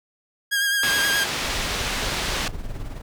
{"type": "tone with vibrato", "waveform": "sawtooth", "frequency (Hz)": 1625, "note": "G#6", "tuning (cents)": -38, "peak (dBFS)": -16, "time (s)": [0.51, 1.25], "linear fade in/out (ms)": 20, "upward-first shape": "sine", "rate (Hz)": 9.5, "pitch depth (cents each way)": 32}
{"type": "low-pass noise", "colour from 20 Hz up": "white", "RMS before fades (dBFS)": -27, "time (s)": [0.83, 2.48], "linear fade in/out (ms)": 2, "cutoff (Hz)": 4300, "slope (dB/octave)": 12}
{"type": "noise with tremolo", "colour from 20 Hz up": "brown", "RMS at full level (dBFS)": -29, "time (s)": [1.43, 3.02], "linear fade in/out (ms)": 10, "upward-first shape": "sine", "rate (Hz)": 19, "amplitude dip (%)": 55}
{"effects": []}